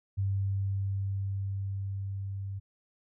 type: tone with level ramp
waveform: sine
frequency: 98 Hz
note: G2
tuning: in tune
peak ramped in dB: -26 to -34 dBFS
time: 0.17-2.6 s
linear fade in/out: 20 ms
effects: none